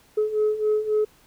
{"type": "beating tone pair", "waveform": "sine", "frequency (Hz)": [424.4, 428.1], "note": ["G#4", "A4"], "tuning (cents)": [38, -47], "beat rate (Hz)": 3.7, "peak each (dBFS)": [-24, -20], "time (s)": [0.17, 1.05], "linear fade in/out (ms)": 10, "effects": ["tanh soft clip ceiling -15 dBFS", "pink hiss -57 dBFS RMS until 1.26 s"]}